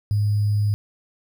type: tone with sample-and-hold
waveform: sine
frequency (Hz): 103.83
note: G#2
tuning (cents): 0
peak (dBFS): -17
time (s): 0.11-0.74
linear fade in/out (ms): 0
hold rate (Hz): 4900
effects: none